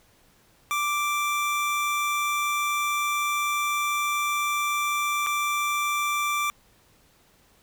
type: tone with dropouts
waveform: 25% pulse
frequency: 1174.7 Hz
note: D6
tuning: in tune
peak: -20 dBFS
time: 0.71-6.5 s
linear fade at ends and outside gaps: 0 ms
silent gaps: 5.264-5.269 s
effects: pink hiss -60 dBFS RMS until 7.62 s